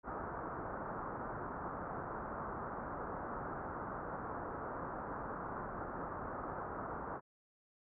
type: low-pass noise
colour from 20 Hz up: white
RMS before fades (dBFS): -43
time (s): 0.03-7.21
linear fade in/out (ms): 50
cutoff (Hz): 1400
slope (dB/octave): 48
effects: none